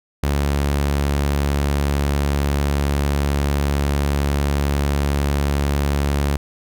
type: tone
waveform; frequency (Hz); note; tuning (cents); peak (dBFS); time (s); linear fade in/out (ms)
sawtooth; 71.1; C#2; +45; -13; 0.23-6.37; 5
effects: none